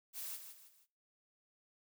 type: noise with echo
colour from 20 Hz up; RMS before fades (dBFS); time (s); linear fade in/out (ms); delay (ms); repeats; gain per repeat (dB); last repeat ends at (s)
blue; -44; 0.13-0.39; 50; 160; 3; -8; 0.87
effects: noise-tail reverb RT60 0.4 s tail -21 dB re dry